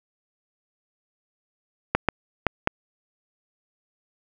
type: clicks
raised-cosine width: 0.5 ms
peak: -3 dBFS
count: 4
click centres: 1.95 / 2.087 / 2.467 / 2.674 s
effects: none